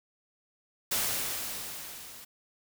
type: noise with level ramp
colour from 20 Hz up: white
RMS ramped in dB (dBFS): -28 to -48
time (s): 0.91-2.25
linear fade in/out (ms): 10
effects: none